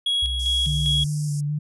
triangle tone with tremolo, 3322 Hz, G#7, in tune, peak -18 dBFS, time 0.06-1.04 s, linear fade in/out 5 ms, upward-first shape square, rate 2.5 Hz, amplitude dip 50%
sine tone with pitch glide, 63.8 to 64.36 Hz, C2 to C2, -43 to -28 cents, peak -25 dBFS, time 0.22-1.05 s, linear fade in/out 10 ms, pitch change +15 cents, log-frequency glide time 0.55-0.85 s
white high-pass noise, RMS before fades -36 dBFS, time 0.39-1.41 s, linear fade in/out 10 ms, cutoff 4900 Hz, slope 96 dB/octave
sine tone with vibrato, 147.7 Hz, D3, 10 cents sharp, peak -22 dBFS, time 0.66-1.59 s, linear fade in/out 10 ms, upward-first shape square, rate 2.4 Hz, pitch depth 21 cents each way
effects resampled to 24000 Hz

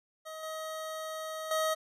25% pulse tone with level steps, 632 Hz, D#5, 27 cents sharp, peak -37 / -33 / -24 dBFS, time 0.25-1.75 s, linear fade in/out 20 ms, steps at 0.43 / 1.51 s, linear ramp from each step 2 ms, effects resampled to 32000 Hz

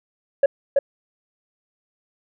sine tone with echo, 556 Hz, C#5, 5 cents sharp, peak -8 dBFS, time 0.43-0.46 s, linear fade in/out 5 ms, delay 330 ms, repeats 1, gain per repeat -3 dB, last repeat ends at 0.79 s, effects tanh soft clip ceiling -10 dBFS

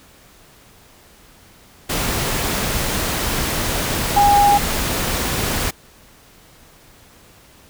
sine tone in noise, 815 Hz, G#5, 33 cents flat, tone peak -10 dBFS, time 4.16-4.58 s, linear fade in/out 10 ms, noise pink, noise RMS -21 dBFS, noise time 1.89-5.71 s, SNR +8 dB, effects pink hiss -48 dBFS RMS until 7.69 s

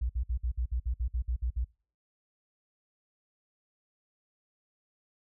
sine tone bursts, 60.1 Hz, B1, 46 cents flat, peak -27 dBFS, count 12, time 0.01-1.646 s, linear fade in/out 10 ms, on 85 ms, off 56 ms, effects noise-tail reverb RT60 0.4 s tail -23 dB re dry

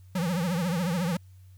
square tone with vibrato, 174.61 Hz, F3, in tune, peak -26 dBFS, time 0.15-1.17 s, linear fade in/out 5 ms, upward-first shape triangle, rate 14 Hz, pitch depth 180 cents each way, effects added 93 Hz sine -48 dBFS peak until 1.57 s + white hiss -68 dBFS RMS until 1.57 s

